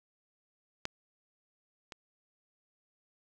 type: clicks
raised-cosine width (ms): 0.2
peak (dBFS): -16 / -26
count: 2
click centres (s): 0.854 / 1.922
effects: none